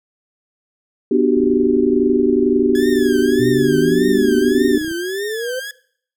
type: chord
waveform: sine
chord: G major seventh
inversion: first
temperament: equal with one note detuned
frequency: 246.9 / 298.5 / 370 / 392 Hz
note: B3 / D4 / F#4 / G4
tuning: 0 / +28 / 0 / 0 cents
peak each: -17 dBFS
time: 1.11-4.78 s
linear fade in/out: 5 ms
type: click train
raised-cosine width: 3 ms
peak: -23 dBFS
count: 108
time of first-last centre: 1.37-4.913 s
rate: 30.2 Hz
type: tone with vibrato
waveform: sawtooth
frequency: 1683 Hz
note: G#6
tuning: 23 cents sharp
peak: -23 dBFS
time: 2.75-5.71 s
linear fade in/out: 2 ms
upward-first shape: triangle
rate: 1.7 Hz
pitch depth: 170 cents each way
type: exponential sweep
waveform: sine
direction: up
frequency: 120 to 523.3 Hz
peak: -21 dBFS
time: 3.39-5.6 s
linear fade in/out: 10 ms
effects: noise-tail reverb RT60 0.6 s tail -21 dB re dry